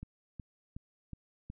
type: click train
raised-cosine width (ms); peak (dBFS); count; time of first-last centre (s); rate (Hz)
5; -30; 5; 0.03-1.501; 2.72
effects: none